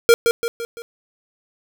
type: tone with echo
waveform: square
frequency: 466.2 Hz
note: A#4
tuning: in tune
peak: -8 dBFS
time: 0.09-0.14 s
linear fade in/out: 0 ms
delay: 170 ms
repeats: 4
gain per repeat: -6 dB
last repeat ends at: 0.82 s
effects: none